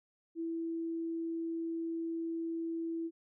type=tone; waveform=sine; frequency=330.4 Hz; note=E4; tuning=4 cents sharp; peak=-34 dBFS; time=0.35-3.11 s; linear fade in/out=50 ms; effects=none